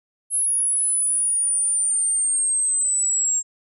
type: linear sweep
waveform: sine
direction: down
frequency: 10650 to 7480 Hz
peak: -18 dBFS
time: 0.3-3.43 s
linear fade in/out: 50 ms
effects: none